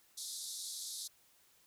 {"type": "band-pass noise", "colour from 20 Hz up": "pink", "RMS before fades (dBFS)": -44, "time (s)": [0.17, 1.08], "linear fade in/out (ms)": 10, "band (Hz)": [3600, 12000], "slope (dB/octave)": 96, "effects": ["white hiss -68 dBFS RMS until 1.66 s"]}